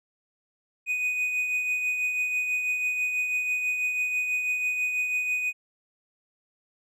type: tone with tremolo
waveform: triangle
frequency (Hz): 2489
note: D#7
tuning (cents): 0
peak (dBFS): -21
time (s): 0.86-5.53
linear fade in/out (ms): 50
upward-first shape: triangle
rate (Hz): 6.1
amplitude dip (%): 45
effects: none